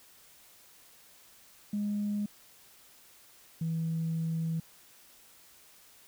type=tone pair in turn; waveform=sine; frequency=206.5 / 162.97 Hz; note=G#3 / E3; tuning=-10 / -19 cents; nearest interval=major third; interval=409 cents; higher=first; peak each=-28 dBFS; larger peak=neither; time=1.73-2.26 / 3.61-4.6 s; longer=second; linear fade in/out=5 ms; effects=tanh soft clip ceiling -25 dBFS + white hiss -58 dBFS RMS until 6.07 s